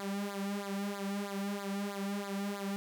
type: tone with flanger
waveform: sawtooth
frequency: 199.8 Hz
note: G3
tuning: 33 cents sharp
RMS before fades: -37 dBFS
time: 0-2.76 s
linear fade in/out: 0 ms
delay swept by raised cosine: 0.34 to 3.14 ms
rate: 3.1 Hz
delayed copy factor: -0.95
effects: none